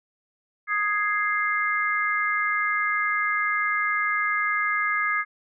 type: chord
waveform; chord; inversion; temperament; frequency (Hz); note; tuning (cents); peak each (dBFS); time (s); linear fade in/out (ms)
sine; Ab major; second; equal; 1244.5 / 1661.2 / 2093; Eb6 / Ab6 / C7; 0 / 0 / 0; -26; 0.67-5.25; 50
effects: none